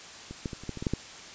clicks, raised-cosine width 3 ms, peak -26 / -18 / -24 / -30 / -20 / -25 / -21 / -13 / -14 dBFS, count 9, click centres 0.31 / 0.458 / 0.532 / 0.636 / 0.693 / 0.773 / 0.825 / 0.868 / 0.936 s, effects white hiss -45 dBFS RMS until 1.34 s + resampled to 16000 Hz

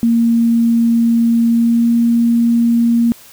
sine tone with pitch glide, 231.9 to 233.9 Hz, A#3 to A#3, -9 to +6 cents, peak -9 dBFS, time 0.03-3.12 s, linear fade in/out 0 ms, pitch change +15 cents, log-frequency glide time 1.48-1.9 s, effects white hiss -41 dBFS RMS until 3.32 s

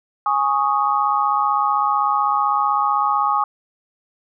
sine chord, Ab suspended fourth, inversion none, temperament equal, 830.6 / 1108.7 / 1244.5 Hz, Ab5 / Db6 / Eb6, 0 / 0 / 0 cents, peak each -20 dBFS, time 0.26-3.44 s, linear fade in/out 2 ms, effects none

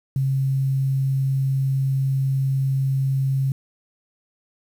sine tone with quantisation, 134.8 Hz, C#3, 48 cents flat, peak -18 dBFS, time 0.16-3.52 s, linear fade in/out 2 ms, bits 8, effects none

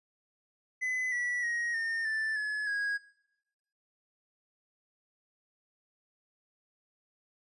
triangle tone with pitch steps, 2016 / 1949.6 / 1885.3 / 1823.2 / 1763.2 / 1705.1 / 1648.9 Hz, B6 / B6 / A#6 / A#6 / A6 / G#6 / G#6, +35 / -23 / +19 / -39 / +3 / +45 / -13 cents, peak -28 dBFS, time 0.81-2.98 s, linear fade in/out 20 ms, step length 310 ms, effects noise-tail reverb RT60 0.9 s tail -19 dB re dry + resampled to 24000 Hz

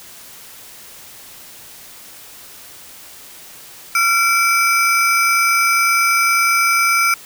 square ring-modulated tone, 1841 Hz, A#6, 22 cents flat, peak -10 dBFS, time 3.95-7.14 s, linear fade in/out 2 ms, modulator 475 Hz, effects white hiss -39 dBFS RMS until 7.25 s

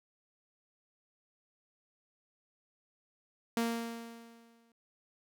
sawtooth tone with exponential decay, 231.5 Hz, A#3, 12 cents flat, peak -24 dBFS, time 3.57-4.72 s, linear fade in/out 2 ms, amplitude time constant 250 ms, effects none

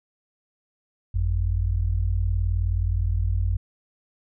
sine tone pair together, 50.45 / 89.7 Hz, G#1 / F2, -49 / +47 cents, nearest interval minor seventh, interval 996 cents, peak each -23 dBFS, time 1.14-3.57 s, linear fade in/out 10 ms, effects none

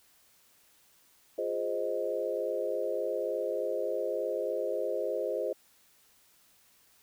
sine chord, F minor seventh, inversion none, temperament equal with one note detuned, 351.9 / 415.3 / 523.3 / 622.3 Hz, F4 / Ab4 / C5 / Eb5, +13 / 0 / 0 / 0 cents, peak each -38 / -35 / -33 / -35 dBFS, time 1.38-5.53 s, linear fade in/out 5 ms, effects white hiss -64 dBFS RMS until 7.02 s

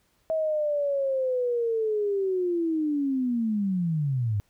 sine linear sweep, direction down, 644 to 98 Hz, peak -23 dBFS, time 0.3-4.4 s, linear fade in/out 0 ms, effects pink hiss -68 dBFS RMS until 4.49 s

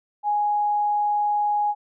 sine tone, 830.6 Hz, G#5, in tune, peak -19 dBFS, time 0.23-1.75 s, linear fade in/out 50 ms, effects none

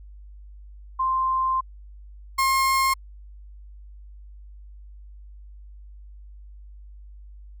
sine / 35% pulse tone pair in turn, 1046.5 / 1069.1 Hz, C6 / C6, 0 / +37 cents, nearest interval unison, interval 37 cents, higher second, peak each -20 / -17 dBFS, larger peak second, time 0.99-1.61 / 2.38-2.94 s, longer first, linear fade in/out 10 ms, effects added 50 Hz sine -41 dBFS peak until 7.6 s

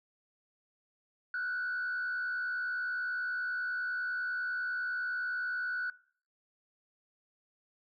sine tone with frequency modulation, 1480 Hz, F#6, in tune, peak -31 dBFS, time 1.34-5.9 s, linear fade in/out 2 ms, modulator 69.8 Hz, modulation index 0.67, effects noise-tail reverb RT60 0.5 s tail -21 dB re dry + tanh soft clip ceiling -29 dBFS

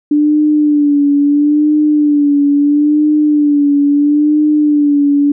sine tone with vibrato, 293.7 Hz, D4, in tune, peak -7 dBFS, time 0.11-5.32 s, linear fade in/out 5 ms, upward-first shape sine, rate 0.75 Hz, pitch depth 49 cents each way, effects none

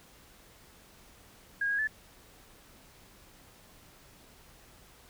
sine tone with pitch steps, 1632 / 1644 / 1739 Hz, G#6 / G#6 / A6, -31 / -18 / -21 cents, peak -27 dBFS, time 1.61-1.874 s, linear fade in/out 5 ms, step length 88 ms, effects pink hiss -57 dBFS RMS until 5.09 s

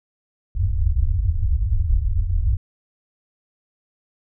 white low-pass noise, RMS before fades -19 dBFS, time 0.55-2.57 s, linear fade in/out 10 ms, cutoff 100 Hz, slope 96 dB/octave, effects none

